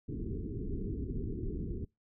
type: low-pass noise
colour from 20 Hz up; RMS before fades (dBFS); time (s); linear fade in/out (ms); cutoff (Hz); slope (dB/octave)
pink; -37; 0.08-1.85; 10; 430; 96
effects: noise-tail reverb RT60 0.2 s tail -24 dB re dry